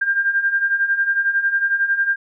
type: beating tone pair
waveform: sine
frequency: 1589 / 1600 Hz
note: G6 / G6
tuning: +23 / +35 cents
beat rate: 11 Hz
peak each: -22 / -17 dBFS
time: 0.01-2.16 s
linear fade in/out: 10 ms
effects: none